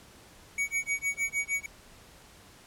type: tone with tremolo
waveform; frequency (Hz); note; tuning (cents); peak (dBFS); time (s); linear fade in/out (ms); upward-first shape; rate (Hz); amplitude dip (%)
square; 2249; C#7; +24; -26; 0.58-1.66; 2; sine; 6.5; 100
effects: pink hiss -54 dBFS RMS until 2.66 s + low-pass 12000 Hz 12 dB/octave